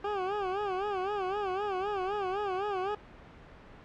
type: tone with vibrato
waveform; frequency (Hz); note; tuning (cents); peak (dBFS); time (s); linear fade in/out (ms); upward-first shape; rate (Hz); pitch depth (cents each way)
20% pulse; 392; G4; 0; -25; 0.04-2.95; 5; sine; 3.9; 120
effects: pink hiss -51 dBFS RMS until 3.84 s + low-pass 2000 Hz 12 dB/octave